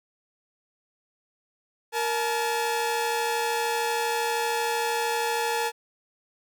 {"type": "tone pair together", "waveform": "sawtooth", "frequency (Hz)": [466.2, 859.5], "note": ["A#4", "A5"], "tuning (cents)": [0, -41], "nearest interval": "major seventh", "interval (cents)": 1059, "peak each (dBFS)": [-24, -23], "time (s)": [1.92, 5.72], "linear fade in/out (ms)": 50, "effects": []}